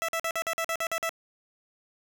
15% pulse tone bursts, 659.3 Hz, E5, in tune, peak -21 dBFS, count 10, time 0.02-1.093 s, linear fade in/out 0 ms, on 65 ms, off 47 ms, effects none

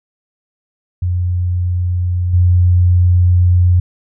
sine tone with level steps, 89.2 Hz, F2, 37 cents sharp, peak -13 / -7 dBFS, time 1.02-3.8 s, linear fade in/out 5 ms, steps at 2.33 s, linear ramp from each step 10 ms, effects none

